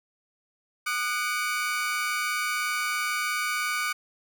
40% pulse tone cluster, 1222 / 1477 / 2267 Hz, D#6 / F#6 / C#7, -32 / -3 / +38 cents, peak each -30 dBFS, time 0.86-3.93 s, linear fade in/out 10 ms, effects none

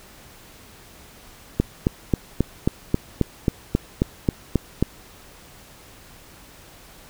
click train, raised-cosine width 3 ms, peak -4 dBFS, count 13, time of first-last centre 1.6-4.826 s, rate 3.72 Hz, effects pink hiss -47 dBFS RMS until 7.09 s

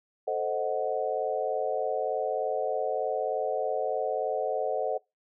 sine chord, A diminished seventh, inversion none, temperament equal, 440 / 523.3 / 622.3 / 740 Hz, A4 / C5 / Eb5 / Gb5, 0 / 0 / 0 / 0 cents, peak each -32 dBFS, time 0.27-4.98 s, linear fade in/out 10 ms, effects noise-tail reverb RT60 0.2 s tail -23 dB re dry

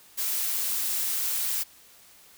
blue noise, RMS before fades -28 dBFS, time 0.17-1.64 s, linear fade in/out 20 ms, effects white hiss -54 dBFS RMS until 2.37 s

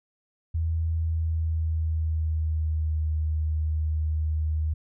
sine tone with pitch glide, 81.4 to 77.77 Hz, E2 to D#2, -21 to 0 cents, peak -23 dBFS, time 0.54-4.74 s, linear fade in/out 10 ms, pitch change -79 cents, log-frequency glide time 0.97-3.06 s, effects none

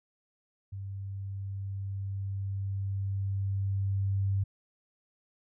sine tone with level ramp, 98 Hz, G2, in tune, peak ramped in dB -36 to -25 dBFS, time 0.72-4.44 s, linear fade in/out 10 ms, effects none

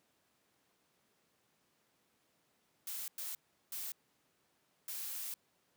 blue noise bursts at uneven times, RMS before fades -42 dBFS, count 4, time 2.87-3.08 / 3.18-3.35 / 3.72-3.92 / 4.88-5.34 s, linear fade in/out 2 ms, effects pink hiss -75 dBFS RMS until 5.76 s + high-pass 150 Hz 12 dB/octave

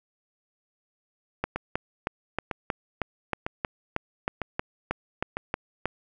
two click trains, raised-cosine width 0.5 ms, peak -14 / -11 dBFS, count 5 / 15, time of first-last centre 1.56-5.37 / 1.44-5.856 s, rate 1.05 / 3.17 Hz, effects none

